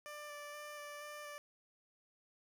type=tone with vibrato; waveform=15% pulse; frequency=590 Hz; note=D5; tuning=8 cents sharp; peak=-40 dBFS; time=0.06-1.38 s; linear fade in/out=0 ms; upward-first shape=square; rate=2.1 Hz; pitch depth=11 cents each way; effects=none